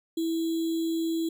sine tone with sample-and-hold, 328.2 Hz, E4, 8 cents flat, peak -25 dBFS, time 0.17-1.29 s, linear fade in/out 5 ms, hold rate 3675 Hz, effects none

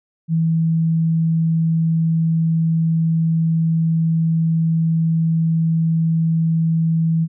sine tone, 163 Hz, E3, 19 cents flat, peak -14 dBFS, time 0.28-7.28 s, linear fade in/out 50 ms, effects none

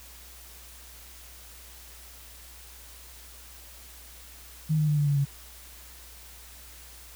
sine tone with pitch steps, 155.56 / 152.27 / 149.05 / 145.9 / 142.81 / 139.79 Hz, D#3 / D#3 / D3 / D3 / D3 / C#3, 0 / -37 / +26 / -11 / -48 / +15 cents, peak -21 dBFS, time 4.69-5.254 s, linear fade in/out 20 ms, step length 94 ms, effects added 60 Hz sine -50 dBFS peak until 7.15 s + white hiss -49 dBFS RMS until 7.15 s

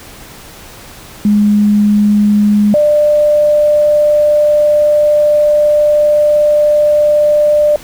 sine tone pair in turn, 207.7 / 595.7 Hz, G#3 / D5, 0 / +24 cents, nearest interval octave + tritone, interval 1824 cents, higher second, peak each -6 dBFS, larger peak neither, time 1.25-2.74 / 2.74-7.76 s, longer second, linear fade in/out 2 ms, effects pink hiss -34 dBFS RMS until 7.83 s

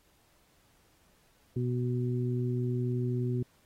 harmonic tone, 123.47 Hz, B2, in tune, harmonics 1 / 2 / 3, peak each -29 / -35 / -36 dBFS, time 1.56-3.43 s, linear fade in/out 5 ms, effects pink hiss -67 dBFS RMS until 3.65 s + AAC 48 kbps

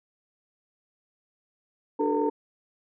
sine tone cluster, 296.4 / 380.5 / 437.7 / 481.7 / 909 Hz, D4 / F#4 / A4 / B4 / A#5, +16 / +48 / -9 / -43 / -44 cents, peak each -27 / -34 / -26 / -31 / -29 dBFS, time 1.99-2.3 s, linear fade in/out 10 ms, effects tanh soft clip ceiling -12 dBFS

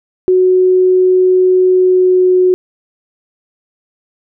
sine tone with pitch glide, 369.1 to 366.6 Hz, F#4 to F#4, -4 to -16 cents, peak -6 dBFS, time 0.28-2.54 s, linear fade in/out 0 ms, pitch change -12 cents, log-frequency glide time 1.69-2.38 s, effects none

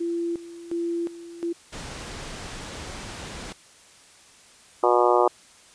sine tone with tremolo, 340 Hz, F4, 46 cents flat, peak -24 dBFS, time 0-1.53 s, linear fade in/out 10 ms, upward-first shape square, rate 1.4 Hz, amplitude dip 80%
pink low-pass noise, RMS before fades -37 dBFS, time 1.72-3.53 s, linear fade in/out 10 ms, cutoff 9000 Hz, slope 12 dB/octave
harmonic tone, 121.3 Hz, B2, 31 cents flat, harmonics 3 / 4 / 5 / 6 / 7 / 8 / 9 / 10, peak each -22 / -23 / -24 / -25 / -25 / -26 / -27 / -27 dBFS, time 4.83-5.28 s, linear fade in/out 5 ms
effects white hiss -52 dBFS RMS until 5.74 s + resampled to 22050 Hz

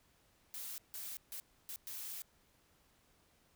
blue noise bursts at uneven times, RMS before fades -45 dBFS, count 5, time 0.54-0.78 / 0.94-1.17 / 1.32-1.4 / 1.69-1.76 / 1.87-2.22 s, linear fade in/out 0 ms, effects pink hiss -71 dBFS RMS until 3.55 s

